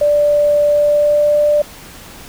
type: tone with pitch glide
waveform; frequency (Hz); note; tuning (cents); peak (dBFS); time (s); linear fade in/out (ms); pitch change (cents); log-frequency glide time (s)
sine; 587.3 to 592.1; D5 to D5; 0 to +14; -9; 0.01-1.62; 5; +14; 0.69-1.42
effects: pink hiss -36 dBFS RMS until 2.28 s